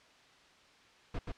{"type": "noise with echo", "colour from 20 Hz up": "brown", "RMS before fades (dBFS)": -36, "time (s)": [1.14, 1.19], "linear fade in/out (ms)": 5, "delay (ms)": 130, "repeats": 1, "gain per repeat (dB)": -2, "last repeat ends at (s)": 1.32, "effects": ["white hiss -61 dBFS RMS until 1.37 s", "low-pass 4000 Hz 12 dB/octave"]}